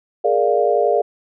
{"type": "chord", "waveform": "sine", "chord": "Bb dominant seventh", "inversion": "third", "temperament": "equal", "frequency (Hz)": [415.3, 466.2, 587.3, 698.5], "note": ["Ab4", "Bb4", "D5", "F5"], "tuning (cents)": [0, 0, 0, 0], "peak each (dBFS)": -19, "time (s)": [0.24, 1.02], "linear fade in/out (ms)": 10, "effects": []}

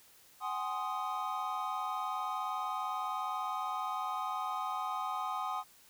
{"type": "chord", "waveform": "triangle", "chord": "Ab dominant seventh", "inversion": "third", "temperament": "equal with one note detuned", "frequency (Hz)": [750.8, 830.6, 1046.5, 1244.5], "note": ["Gb5", "Ab5", "C6", "Eb6"], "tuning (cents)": [25, 0, 0, 0], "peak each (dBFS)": [-38, -39, -38, -36], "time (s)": [0.4, 5.64], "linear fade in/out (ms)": 50, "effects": ["white hiss -61 dBFS RMS until 5.89 s"]}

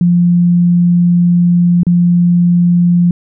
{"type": "tone with dropouts", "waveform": "sine", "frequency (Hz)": 174.61, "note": "F3", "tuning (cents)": 0, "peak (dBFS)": -6, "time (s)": [0.01, 3.11], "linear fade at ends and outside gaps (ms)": 2, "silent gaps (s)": [1.833, 1.867], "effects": []}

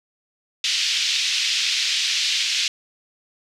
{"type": "band-pass noise", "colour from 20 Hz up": "pink", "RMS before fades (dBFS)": -22, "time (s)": [0.64, 2.68], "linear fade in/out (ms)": 2, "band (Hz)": [2600, 5600], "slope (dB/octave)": 24, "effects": []}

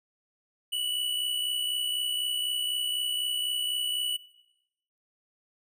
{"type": "tone pair together", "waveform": "square", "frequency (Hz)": [2896, 2960], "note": ["F#7", "F#7"], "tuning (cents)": [-38, 0], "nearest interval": "unison", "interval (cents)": 38, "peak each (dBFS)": [-37, -29], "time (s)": [0.72, 4.17], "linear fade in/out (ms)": 10, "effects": ["noise-tail reverb RT60 0.9 s tail -18 dB re dry"]}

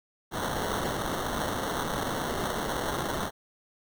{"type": "noise with sample-and-hold", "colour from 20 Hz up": "blue", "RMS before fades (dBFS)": -31, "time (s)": [0.31, 3.31], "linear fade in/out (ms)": 50, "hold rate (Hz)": 2450, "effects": []}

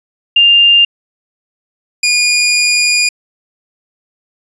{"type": "tone pair in turn", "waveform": ["sine", "20% pulse"], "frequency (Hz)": [2800, 2437], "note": ["F7", "D#7"], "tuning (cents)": [4, -37], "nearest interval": "major second", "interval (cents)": 241, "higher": "first", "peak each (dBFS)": -4, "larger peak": "neither", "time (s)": [[0.36, 0.85], [2.03, 3.09]], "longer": "second", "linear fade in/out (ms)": 5, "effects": ["resampled to 22050 Hz"]}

